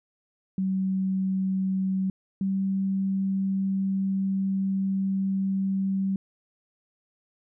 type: tone pair in turn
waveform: sine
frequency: 190 / 193.21 Hz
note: F#3 / G3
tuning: +46 / -25 cents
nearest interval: unison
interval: 29 cents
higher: second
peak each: -23 dBFS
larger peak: neither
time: 0.58-2.1 / 2.41-6.16 s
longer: second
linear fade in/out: 2 ms
effects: none